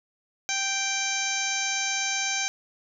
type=harmonic tone; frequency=784 Hz; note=G5; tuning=in tune; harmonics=1 / 2 / 3 / 4 / 5 / 6 / 7 / 8 / 9; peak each=-35 / -34 / -30 / -37 / -36 / -40 / -36 / -30 / -41 dBFS; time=0.49-2.48 s; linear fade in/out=0 ms; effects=none